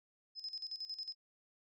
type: tone with tremolo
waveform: sine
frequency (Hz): 5100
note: D#8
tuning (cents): +42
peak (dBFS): -39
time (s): 0.35-1.15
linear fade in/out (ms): 50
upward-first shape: square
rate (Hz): 11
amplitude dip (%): 75
effects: none